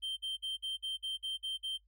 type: tone bursts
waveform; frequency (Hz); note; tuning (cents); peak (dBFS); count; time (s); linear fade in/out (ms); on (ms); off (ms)
triangle; 3136; G7; 0; -33; 9; 0.02-1.778; 20; 150; 51
effects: noise-tail reverb RT60 0.1 s tail -19 dB re dry + added 50 Hz sine -66 dBFS peak until 1.87 s